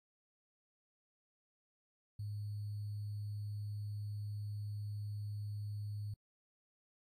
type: tone with sample-and-hold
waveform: sine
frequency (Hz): 103.83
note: G#2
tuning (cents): 0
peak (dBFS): -39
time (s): 2.19-6.14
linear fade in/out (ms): 5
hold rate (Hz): 4410
effects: AAC 48 kbps